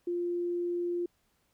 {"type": "tone", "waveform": "sine", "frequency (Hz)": 349.2, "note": "F4", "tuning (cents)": 0, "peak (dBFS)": -29, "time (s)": [0.07, 1.06], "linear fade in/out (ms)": 5, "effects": ["pink hiss -73 dBFS RMS until 1.53 s"]}